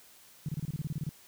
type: tone bursts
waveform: sine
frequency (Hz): 150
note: D3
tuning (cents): +37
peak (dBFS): -30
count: 12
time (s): 0.46-1.092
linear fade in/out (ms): 2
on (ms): 27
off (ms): 28
effects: white hiss -57 dBFS RMS until 1.27 s